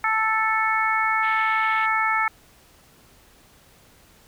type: harmonic tone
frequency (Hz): 440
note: A4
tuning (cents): 0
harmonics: 2 / 3 / 4 / 5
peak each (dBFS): -25 / -23 / -26 / -25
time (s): 0.04-2.28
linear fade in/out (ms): 2
type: band-pass noise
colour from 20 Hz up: white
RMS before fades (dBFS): -39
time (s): 1.22-1.87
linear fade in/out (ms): 20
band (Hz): 1600 to 3400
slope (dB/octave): 48
effects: pink hiss -54 dBFS RMS until 4.27 s